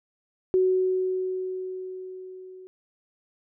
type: tone with level ramp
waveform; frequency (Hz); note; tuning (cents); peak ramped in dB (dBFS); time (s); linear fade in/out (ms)
sine; 372.2; F#4; +10; -17 to -42; 0.54-2.67; 0
effects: none